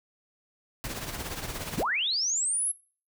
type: noise with tremolo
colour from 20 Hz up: pink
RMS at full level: -33 dBFS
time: 0.84-1.83 s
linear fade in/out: 0 ms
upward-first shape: triangle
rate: 17 Hz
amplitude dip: 65%
type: linear sweep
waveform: sine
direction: up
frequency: 41.79 to 11250 Hz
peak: -25 dBFS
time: 1.77-2.72 s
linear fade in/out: 10 ms
effects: noise-tail reverb RT60 0.4 s tail -20 dB re dry